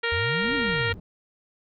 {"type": "harmonic tone", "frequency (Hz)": 466.2, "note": "A#4", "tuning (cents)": 0, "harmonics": [1, 2, 3, 4, 5, 6, 7, 8, 9], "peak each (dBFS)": [-29, -36, -30, -28, -33, -35, -35, -42, -40], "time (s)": [0.03, 0.93], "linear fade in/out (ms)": 10}
{"type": "exponential two-way sweep", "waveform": "sine", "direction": "up then down", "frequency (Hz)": [77.7, 296.1, 89], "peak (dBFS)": -28, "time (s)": [0.12, 0.94], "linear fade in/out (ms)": 0, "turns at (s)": 0.55}
{"type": "low-pass noise", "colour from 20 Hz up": "white", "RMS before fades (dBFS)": -41, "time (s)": [0.42, 1], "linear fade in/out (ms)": 5, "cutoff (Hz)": 200, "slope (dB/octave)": 12}
{"effects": []}